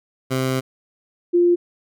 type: tone pair in turn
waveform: 15% pulse / sine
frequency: 130.81 / 349.2 Hz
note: C3 / F4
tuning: 0 / 0 cents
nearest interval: octave + perfect fourth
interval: 1700 cents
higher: second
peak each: -13 / -12 dBFS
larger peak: second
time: 0.3-0.61 / 1.33-1.56 s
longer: first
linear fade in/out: 20 ms
effects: none